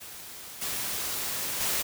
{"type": "noise with level steps", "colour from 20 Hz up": "white", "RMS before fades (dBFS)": [-43, -32, -28], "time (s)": [0, 1.83], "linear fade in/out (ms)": 20, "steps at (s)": [0.61, 1.6], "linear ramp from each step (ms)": 10, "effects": []}